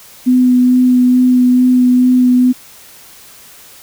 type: tone with vibrato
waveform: sine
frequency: 250.8 Hz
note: B3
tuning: 27 cents sharp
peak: -6 dBFS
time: 0.26-2.53 s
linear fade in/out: 20 ms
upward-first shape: sine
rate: 2.3 Hz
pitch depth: 12 cents each way
effects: white hiss -39 dBFS RMS until 3.82 s